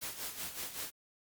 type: noise with tremolo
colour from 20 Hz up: white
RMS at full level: -39 dBFS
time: 0.01-0.91 s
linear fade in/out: 20 ms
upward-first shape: sine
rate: 5.3 Hz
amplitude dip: 65%
effects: Opus 48 kbps